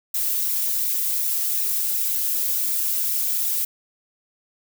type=noise with flanger; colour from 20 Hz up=violet; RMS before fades=-23 dBFS; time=0.14-3.65 s; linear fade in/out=5 ms; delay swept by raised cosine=0.62 to 6.22 ms; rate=2.7 Hz; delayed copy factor=-0.65; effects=none